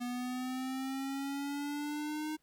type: exponential sweep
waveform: square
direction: up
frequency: 243.1 to 310 Hz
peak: -36 dBFS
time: 0-2.37 s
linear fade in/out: 20 ms
effects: pink hiss -75 dBFS RMS until 2.42 s